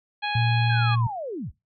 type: harmonic tone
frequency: 830.6 Hz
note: G#5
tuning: in tune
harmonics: 1 / 2 / 3 / 4 / 5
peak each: -28 / -31 / -31 / -34 / -36 dBFS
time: 0.22-0.96 s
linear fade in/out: 20 ms
type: tone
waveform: sine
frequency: 116.3 Hz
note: A#2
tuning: 4 cents flat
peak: -20 dBFS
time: 0.35-1.07 s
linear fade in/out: 5 ms
type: linear sweep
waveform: sine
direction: down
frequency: 1703 to 33.36 Hz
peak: -29 dBFS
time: 0.66-1.52 s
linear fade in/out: 50 ms
effects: noise-tail reverb RT60 0.2 s tail -20 dB re dry